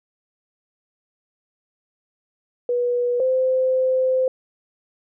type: tone pair in turn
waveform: sine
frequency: 487.1 / 517.1 Hz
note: B4 / C5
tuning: -24 / -20 cents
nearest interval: minor second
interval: 104 cents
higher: second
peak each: -18 / -16 dBFS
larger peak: second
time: 2.69-3.2 / 3.2-4.28 s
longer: second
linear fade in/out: 2 ms
effects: none